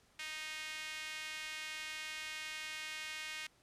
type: tone with high-pass filter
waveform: sawtooth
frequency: 310.8 Hz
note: D#4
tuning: 2 cents flat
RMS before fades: -44 dBFS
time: 0.19-3.47 s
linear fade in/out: 5 ms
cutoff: 2200 Hz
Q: 2
effects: pink hiss -69 dBFS RMS until 3.62 s + low-pass 10000 Hz 12 dB/octave

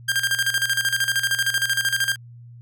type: tone with tremolo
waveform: sawtooth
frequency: 1597 Hz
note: G6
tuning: 32 cents sharp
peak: -14 dBFS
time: 0.08-2.16 s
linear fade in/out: 10 ms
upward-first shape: square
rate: 13 Hz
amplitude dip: 70%
effects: added 119 Hz sine -40 dBFS peak until 2.61 s

